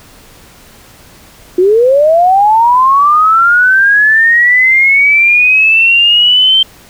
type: linear sweep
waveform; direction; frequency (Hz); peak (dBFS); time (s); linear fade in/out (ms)
sine; up; 349.2 to 3136; -4; 1.58-6.63; 5
effects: pink hiss -39 dBFS RMS until 6.89 s